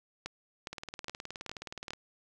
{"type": "two click trains", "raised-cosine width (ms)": 0.2, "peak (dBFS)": [-20, -23], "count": [5, 24], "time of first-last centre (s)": [[0.26, 1.906], [0.73, 1.934]], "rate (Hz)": [2.43, 19.1], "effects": []}